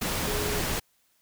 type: tone in noise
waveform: sine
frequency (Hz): 417.4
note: G#4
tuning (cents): +9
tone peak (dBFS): -33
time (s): 0.27-0.6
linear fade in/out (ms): 10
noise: pink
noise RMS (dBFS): -29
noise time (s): 0.01-0.8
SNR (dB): -7
effects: white hiss -68 dBFS RMS until 1.21 s